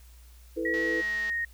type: chord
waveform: sine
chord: E suspended fourth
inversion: none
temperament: equal with one note detuned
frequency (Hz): 329.6 / 440 / 497.3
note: E4 / A4 / B4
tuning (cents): 0 / 0 / +12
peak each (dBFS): -31 / -34 / -33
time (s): 0.56-1.02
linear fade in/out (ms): 20
type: tone with pitch glide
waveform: sine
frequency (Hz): 1917 to 1862.4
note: A#6 to A#6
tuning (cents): +48 to -2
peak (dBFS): -27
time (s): 0.65-1.45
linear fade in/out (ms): 5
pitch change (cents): -50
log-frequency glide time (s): 0.79-1.23
type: click train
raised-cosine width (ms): 0.2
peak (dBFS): -27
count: 122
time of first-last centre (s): 0.74-1.298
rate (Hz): 217
effects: added 60 Hz sine -49 dBFS peak until 1.53 s + white hiss -60 dBFS RMS until 1.53 s